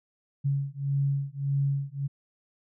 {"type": "beating tone pair", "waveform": "sine", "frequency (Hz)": [138.59, 140.29], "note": ["C#3", "C#3"], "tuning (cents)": [0, 21], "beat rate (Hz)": 1.7, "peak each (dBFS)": -28, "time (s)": [0.44, 2.08], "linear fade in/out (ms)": 20, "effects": []}